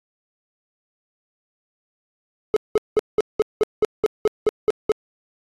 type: tone bursts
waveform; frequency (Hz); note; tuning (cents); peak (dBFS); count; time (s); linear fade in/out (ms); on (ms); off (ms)
triangle; 427.4; G#4; +50; -11; 12; 2.54-4.918; 0; 24; 190
effects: AAC 32 kbps